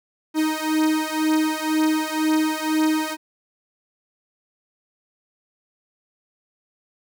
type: beating tone pair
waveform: 45% pulse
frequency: 311.1 / 313.1 Hz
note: D#4 / D#4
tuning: 0 / +11 cents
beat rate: 2 Hz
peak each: -22 dBFS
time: 0.34-3.17 s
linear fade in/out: 50 ms
effects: none